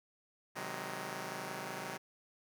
5% pulse chord, Ab dominant seventh, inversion first, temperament just, 129.78 / 155.74 / 186.89 / 207.7 Hz, C3 / Eb3 / Gb3 / Ab3, -14 / +2 / +18 / 0 cents, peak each -35 / -36 / -33 / -36 dBFS, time 0.55-1.98 s, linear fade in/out 20 ms, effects none

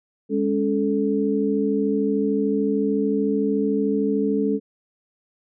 sine tone cluster, 205.9 / 279.4 / 435.9 Hz, G#3 / C#4 / A4, -15 / +14 / -16 cents, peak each -23 dBFS, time 0.29-4.6 s, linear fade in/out 50 ms, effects none

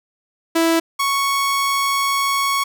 sawtooth tone pair in turn, 329.6 / 1108.6 Hz, E4 / C#6, 0 / 0 cents, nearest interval octave + major sixth, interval 2100 cents, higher second, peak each -10 / -13 dBFS, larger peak first, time 0.55-0.8 / 0.99-2.64 s, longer second, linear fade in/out 10 ms, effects none

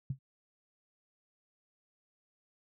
sine tone with exponential decay, 133.8 Hz, C3, 39 cents sharp, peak -28 dBFS, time 0.1-0.19 s, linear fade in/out 5 ms, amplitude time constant 18 ms, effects none

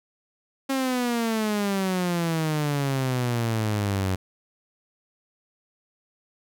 sawtooth exponential sweep, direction down, 272.2 to 92.5 Hz, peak -19 dBFS, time 0.69-4.16 s, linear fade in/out 10 ms, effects none

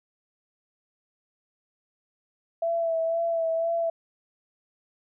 sine tone with vibrato, 663 Hz, E5, 10 cents sharp, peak -23 dBFS, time 2.62-3.9 s, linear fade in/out 5 ms, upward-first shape sine, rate 2 Hz, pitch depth 28 cents each way, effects none

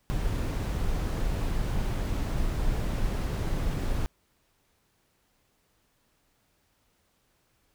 brown noise, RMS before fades -28 dBFS, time 0.1-4.06 s, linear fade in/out 0 ms, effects pink hiss -70 dBFS RMS until 7.74 s

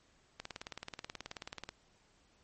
click train, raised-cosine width 0.2 ms, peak -24 dBFS, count 25, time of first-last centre 0.4-1.69 s, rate 18.6 Hz, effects pink hiss -69 dBFS RMS until 2.43 s + MP3 32 kbps

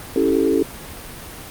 sine chord, A dominant seventh, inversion first, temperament equal, 277.2 / 329.6 / 392 / 440 Hz, C#4 / E4 / G4 / A4, 0 / 0 / 0 / 0 cents, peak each -20 dBFS, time 0.16-0.63 s, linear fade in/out 2 ms, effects pink hiss -35 dBFS RMS until 1.5 s + Opus 32 kbps

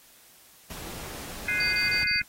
pink noise, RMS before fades -40 dBFS, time 0.7-2.04 s, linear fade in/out 5 ms
sine chord, Ab dominant seventh, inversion third, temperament equal, 1480 / 1661.2 / 2093 / 2489 Hz, Gb6 / Ab6 / C7 / Eb7, 0 / 0 / 0 / 0 cents, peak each -33 / -33 / -27 / -29 dBFS, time 1.48-2.22 s, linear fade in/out 5 ms
sine tone bursts, 4623 Hz, D8, 28 cents flat, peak -27 dBFS, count 4, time 1.6-2.198 s, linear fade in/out 5 ms, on 130 ms, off 26 ms
clicks, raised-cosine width 5 ms, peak -31 dBFS, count 5, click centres 2.03 / 2.061 / 2.113 / 2.16 / 2.215 s
effects white hiss -55 dBFS RMS until 2.28 s + AAC 48 kbps

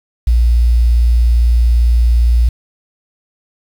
sine tone with quantisation, 58.8 Hz, A#1, 16 cents sharp, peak -7 dBFS, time 0.27-2.49 s, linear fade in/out 5 ms, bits 6, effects none

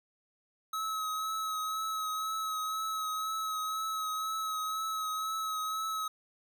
square tone with vibrato, 1284 Hz, E6, 46 cents flat, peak -33 dBFS, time 0.73-6.08 s, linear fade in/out 5 ms, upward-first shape triangle, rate 2 Hz, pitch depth 26 cents each way, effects none

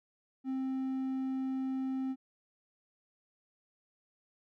triangle tone, 263.5 Hz, C4, 12 cents sharp, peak -30 dBFS, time 0.44-2.16 s, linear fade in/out 50 ms, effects none

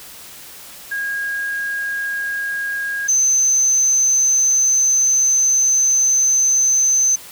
sine tone pair in turn, 1634 / 6169 Hz, G#6 / G8, -29 / -29 cents, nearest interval octave + major seventh, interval 2300 cents, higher second, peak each -20 / -12 dBFS, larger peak second, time 0.91-3.08 / 3.08-7.16 s, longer second, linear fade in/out 10 ms, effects white hiss -38 dBFS RMS until 7.31 s

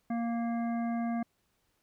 harmonic tone, 233.1 Hz, A#3, in tune, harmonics 1 / 3 / 5 / 7 / 9, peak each -30 / -37 / -47 / -50 / -51 dBFS, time 0.1-1.23 s, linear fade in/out 5 ms, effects pink hiss -75 dBFS RMS until 1.82 s

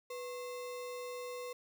sine tone with sample-and-hold, 493.9 Hz, B4, in tune, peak -40 dBFS, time 0.1-1.53 s, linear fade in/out 5 ms, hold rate 1575 Hz, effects none

